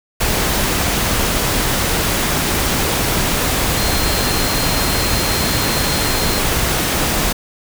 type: tone in noise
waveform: sine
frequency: 4186 Hz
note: C8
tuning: in tune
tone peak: -25 dBFS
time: 3.77-6.4 s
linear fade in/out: 10 ms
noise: pink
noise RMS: -17 dBFS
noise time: 0.2-7.33 s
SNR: -11 dB
effects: none